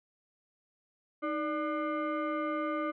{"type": "tone with frequency modulation", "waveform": "sine", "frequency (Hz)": 311.1, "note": "D#4", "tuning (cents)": 0, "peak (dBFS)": -30, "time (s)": [1.22, 2.92], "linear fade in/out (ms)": 20, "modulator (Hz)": 898, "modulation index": 1.3, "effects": []}